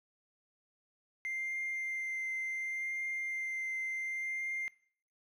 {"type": "tone with vibrato", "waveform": "triangle", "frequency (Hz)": 2093, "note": "C7", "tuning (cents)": 0, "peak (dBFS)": -32, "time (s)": [1.25, 4.68], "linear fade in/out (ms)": 0, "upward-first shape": "triangle", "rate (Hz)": 0.69, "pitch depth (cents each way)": 12, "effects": ["noise-tail reverb RT60 0.6 s tail -23 dB re dry", "tanh soft clip ceiling -30 dBFS"]}